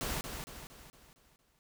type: noise with echo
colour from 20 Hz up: pink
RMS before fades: -36 dBFS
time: 0.01-0.21 s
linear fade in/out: 0 ms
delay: 230 ms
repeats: 6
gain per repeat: -6 dB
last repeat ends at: 1.59 s
effects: none